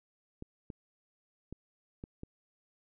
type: clicks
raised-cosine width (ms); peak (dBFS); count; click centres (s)
3; -29; 5; 0.424 / 0.702 / 1.526 / 2.039 / 2.234
effects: none